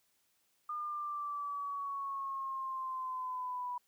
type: exponential sweep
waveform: sine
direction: down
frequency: 1215 to 981 Hz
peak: -36 dBFS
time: 0.69-3.78 s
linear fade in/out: 5 ms
effects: white hiss -75 dBFS RMS until 3.87 s + high-pass 60 Hz 12 dB/octave